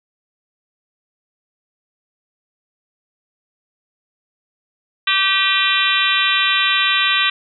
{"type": "harmonic tone with a mistuned harmonic", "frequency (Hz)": 387.1, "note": "G4", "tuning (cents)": -22, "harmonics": [3, 4, 5, 6, 7, 8, 9, 10], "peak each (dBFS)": [-22, -22, -22, -22, -22, -22, -22, -22], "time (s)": [5.07, 7.3], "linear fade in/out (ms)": 5, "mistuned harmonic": 6, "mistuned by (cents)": 62, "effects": []}